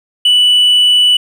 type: tone with hard clipping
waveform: triangle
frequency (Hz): 2965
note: F#7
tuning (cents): +3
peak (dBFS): -5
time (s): 0.25-1.17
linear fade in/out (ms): 5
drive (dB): 1
effects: none